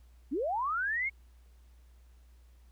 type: linear sweep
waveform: sine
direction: up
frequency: 233.1 to 2217 Hz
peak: -29 dBFS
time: 0.31-1.1 s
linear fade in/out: 20 ms
effects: added 60 Hz sine -55 dBFS peak until 2.71 s + pink hiss -71 dBFS RMS until 2.71 s